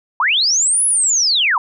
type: linear two-way sweep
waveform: sine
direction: up then down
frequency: 886 to 10548 to 886 Hz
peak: -12 dBFS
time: 0.2-1.58 s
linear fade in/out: 2 ms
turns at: 0.85 s
effects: none